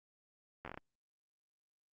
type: slowing click train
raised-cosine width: 0.5 ms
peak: -29 dBFS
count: 7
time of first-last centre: 0.65-0.775 s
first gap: 12 ms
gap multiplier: 1.22
effects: Opus 48 kbps